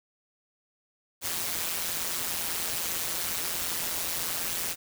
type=noise with amplitude modulation; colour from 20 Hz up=white; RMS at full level=-28 dBFS; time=1.21-4.76 s; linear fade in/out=50 ms; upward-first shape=sine; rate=170 Hz; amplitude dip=75%; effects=none